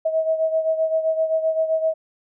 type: beating tone pair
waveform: sine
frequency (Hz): 639 / 646.7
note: D#5 / E5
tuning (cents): +46 / -33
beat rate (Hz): 7.7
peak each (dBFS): -19 / -25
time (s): 0.05-1.94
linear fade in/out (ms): 10
effects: none